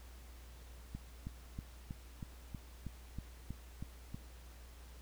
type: click train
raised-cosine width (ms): 5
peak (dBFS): -30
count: 11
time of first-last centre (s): 0.95-4.145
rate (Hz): 3.13
effects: added 60 Hz sine -52 dBFS peak until 5.01 s + pink hiss -61 dBFS RMS until 5.01 s